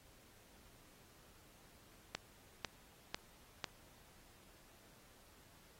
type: click train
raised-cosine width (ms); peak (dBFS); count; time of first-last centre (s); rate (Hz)
0.2; -20; 4; 2.15-3.643; 2.01
effects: pink hiss -65 dBFS RMS until 5.79 s + AAC 48 kbps